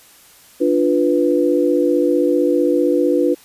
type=chord; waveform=sine; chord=B diminished; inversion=first; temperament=equal; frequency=293.7 / 349.2 / 493.9 Hz; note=D4 / F4 / B4; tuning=0 / 0 / 0 cents; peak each=-17 dBFS; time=0.6-3.35 s; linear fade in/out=20 ms; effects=white hiss -47 dBFS RMS until 3.44 s + resampled to 32000 Hz